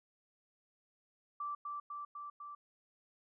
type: tone with echo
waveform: sine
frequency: 1168 Hz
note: D6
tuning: 10 cents flat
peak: -37 dBFS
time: 1.4-1.55 s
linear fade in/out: 5 ms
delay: 250 ms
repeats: 4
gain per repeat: -2 dB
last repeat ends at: 2.55 s
effects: none